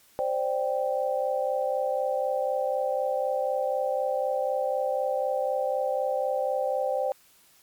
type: chord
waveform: sine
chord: C suspended second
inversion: none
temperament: equal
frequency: 523.3 / 587.3 / 784 Hz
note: C5 / D5 / G5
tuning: 0 / 0 / 0 cents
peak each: -27 / -29 / -30 dBFS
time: 0.19-7.12 s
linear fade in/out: 0 ms
effects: white hiss -59 dBFS RMS until 7.62 s + MP3 96 kbps